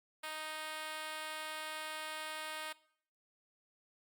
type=tone with high-pass filter; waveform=5% pulse; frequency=311.1 Hz; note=D#4; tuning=in tune; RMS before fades=-43 dBFS; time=0.23-2.73 s; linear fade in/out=10 ms; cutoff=680 Hz; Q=1.1; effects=noise-tail reverb RT60 0.6 s tail -20 dB re dry + Opus 48 kbps